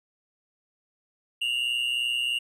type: tone pair together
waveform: triangle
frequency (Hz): 2766 / 2889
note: F7 / F#7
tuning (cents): -17 / -42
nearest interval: minor second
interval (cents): 75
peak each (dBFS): -26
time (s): 1.41-2.39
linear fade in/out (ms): 10
effects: none